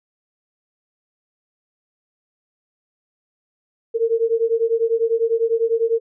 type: beating tone pair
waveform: sine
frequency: 452.1 / 462.1 Hz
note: A4 / A#4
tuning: +47 / -15 cents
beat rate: 10 Hz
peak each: -19 dBFS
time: 3.94-6 s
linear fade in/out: 20 ms
effects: none